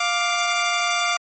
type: tone pair together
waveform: 15% pulse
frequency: 702.5 / 1174.7 Hz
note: F5 / D6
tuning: +10 / 0 cents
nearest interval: major sixth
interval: 890 cents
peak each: -16 dBFS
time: 0-1.17 s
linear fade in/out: 5 ms
effects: MP3 32 kbps